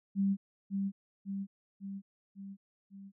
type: tone with echo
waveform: sine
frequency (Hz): 196.5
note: G3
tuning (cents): +4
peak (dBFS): -26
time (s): 0.15-0.37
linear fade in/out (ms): 50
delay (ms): 550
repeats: 5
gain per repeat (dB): -4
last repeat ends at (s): 3.12
effects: none